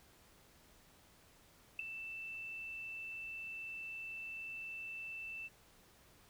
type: tone with ADSR envelope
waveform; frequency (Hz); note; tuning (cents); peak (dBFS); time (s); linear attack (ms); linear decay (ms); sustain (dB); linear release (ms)
sine; 2659; E7; +14; -32; 1.79-5.49; 4; 7; -11; 30
effects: pink hiss -65 dBFS RMS until 6.29 s